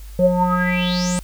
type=tone with low-pass filter sweep; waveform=square; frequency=179.6 Hz; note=F3; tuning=49 cents sharp; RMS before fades=-18 dBFS; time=0.19-1.19 s; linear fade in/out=0 ms; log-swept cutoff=460 to 8800 Hz; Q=9.3; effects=added 50 Hz sine -33 dBFS peak until 1.23 s + white hiss -48 dBFS RMS until 1.23 s